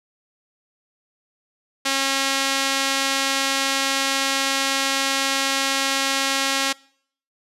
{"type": "tone with band-pass filter", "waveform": "sawtooth", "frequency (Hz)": 271.8, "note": "C#4", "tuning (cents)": -34, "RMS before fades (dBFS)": -22, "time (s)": [1.85, 6.73], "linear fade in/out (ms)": 10, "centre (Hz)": 4400, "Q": 0.63, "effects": ["noise-tail reverb RT60 0.6 s tail -24 dB re dry", "resampled to 32000 Hz"]}